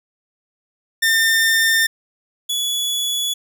sawtooth tone pair in turn, 1805 / 3407 Hz, A6 / G#7, +44 / +44 cents, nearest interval major seventh, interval 1100 cents, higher second, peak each -10 / -16 dBFS, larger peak first, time 1.02-1.87 / 2.49-3.34 s, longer neither, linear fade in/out 10 ms, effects none

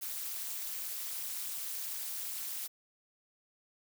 blue noise with amplitude modulation, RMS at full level -35 dBFS, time 0.01-2.68 s, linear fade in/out 20 ms, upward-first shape sine, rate 220 Hz, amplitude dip 100%, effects none

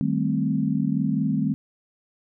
sine chord, A half-diminished seventh, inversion second, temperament equal, 155.56 / 196 / 220 / 261.6 Hz, Eb3 / G3 / A3 / C4, 0 / 0 / 0 / 0 cents, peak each -26 dBFS, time 0.01-1.54 s, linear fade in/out 0 ms, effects none

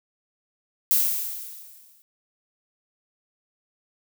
violet noise with exponential decay, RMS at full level -18 dBFS, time 0.91-2.02 s, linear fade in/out 0 ms, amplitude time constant 240 ms, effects none

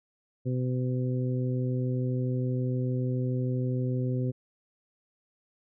harmonic tone, 126.8 Hz, B2, 46 cents sharp, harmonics 1 / 2 / 3 / 4, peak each -27 / -33 / -37 / -39 dBFS, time 0.45-4.32 s, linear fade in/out 20 ms, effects none

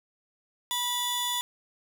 sawtooth tone pair together, 976 / 3478 Hz, B5 / A7, -21 / -21 cents, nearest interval octave + minor seventh, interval 2200 cents, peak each -28 / -26 dBFS, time 0.71-1.41 s, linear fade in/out 0 ms, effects none

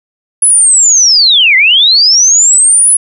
sine linear two-way sweep, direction down then up, 10400 to 1975.5 to 10400 Hz, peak -3 dBFS, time 0.42-2.97 s, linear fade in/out 5 ms, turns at 1.56 s, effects none

